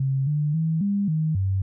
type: tone with pitch steps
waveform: sine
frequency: 134.8 / 148.9 / 161 / 200.9 / 157.1 / 96.1 Hz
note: C#3 / D3 / E3 / G3 / D#3 / G2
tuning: -48 / +24 / -41 / +43 / +17 / -34 cents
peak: -20 dBFS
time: 0-1.62 s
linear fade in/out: 5 ms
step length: 270 ms
effects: none